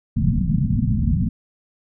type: low-pass noise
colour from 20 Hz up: white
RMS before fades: -19 dBFS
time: 0.16-1.29 s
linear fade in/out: 10 ms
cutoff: 240 Hz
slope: 96 dB/octave
effects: none